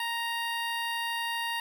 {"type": "tone with notch filter", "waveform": "15% pulse", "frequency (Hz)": 932.3, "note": "A#5", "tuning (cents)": 0, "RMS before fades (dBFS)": -32, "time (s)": [0, 1.6], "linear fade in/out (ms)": 2, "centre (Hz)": 7400, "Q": 1.3, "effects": []}